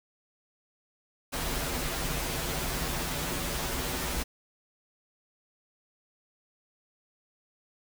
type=noise with comb filter; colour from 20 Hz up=pink; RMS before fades=-32 dBFS; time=1.32-4.24 s; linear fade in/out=20 ms; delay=9.7 ms; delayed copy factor=-1; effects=none